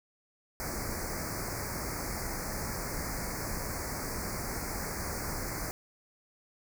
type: band-stop noise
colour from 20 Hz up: pink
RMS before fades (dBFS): -36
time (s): 0.6-5.71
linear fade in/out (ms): 0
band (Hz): 2300 to 4500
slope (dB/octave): 96
effects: none